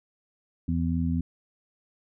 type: harmonic tone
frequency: 83.5 Hz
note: E2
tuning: 23 cents sharp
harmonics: 1 / 2 / 3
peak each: -28 / -28 / -28 dBFS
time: 0.68-1.21 s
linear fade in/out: 5 ms
effects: none